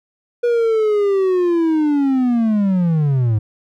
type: linear sweep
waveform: triangle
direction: down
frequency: 483.9 to 103.2 Hz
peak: -11 dBFS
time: 0.43-3.39 s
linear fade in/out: 10 ms
effects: none